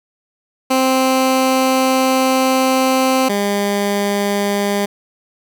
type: tone pair in turn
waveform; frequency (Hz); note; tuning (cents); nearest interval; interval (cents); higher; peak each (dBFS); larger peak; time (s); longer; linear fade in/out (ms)
15% pulse; 261.6 / 202.3; C4 / G#3; 0 / -45; major third; 445; first; -6 / -9; first; 0.7-3.29 / 3.29-4.86; first; 10
effects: none